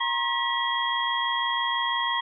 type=tone cluster; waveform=sine; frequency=940 / 1066 / 1938 / 3276 Hz; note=A#5 / C6 / B6 / G#7; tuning=+14 / +32 / -33 / -24 cents; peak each=-29 dBFS; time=0-2.21 s; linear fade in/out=10 ms; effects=none